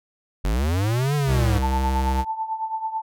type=linear two-way sweep; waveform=square; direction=up then down; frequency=43.08 to 148.9 to 99.2 Hz; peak=-20 dBFS; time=0.44-1.59 s; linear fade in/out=10 ms; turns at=1.15 s
type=tone with vibrato; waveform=square; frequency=66 Hz; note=C2; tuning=16 cents sharp; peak=-21 dBFS; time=1.26-2.25 s; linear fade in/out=50 ms; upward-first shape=sine; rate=11 Hz; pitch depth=9 cents each way
type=tone with tremolo; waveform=sine; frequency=884 Hz; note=A5; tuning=8 cents sharp; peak=-21 dBFS; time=1.62-3.02 s; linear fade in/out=10 ms; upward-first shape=triangle; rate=9.1 Hz; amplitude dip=80%
effects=none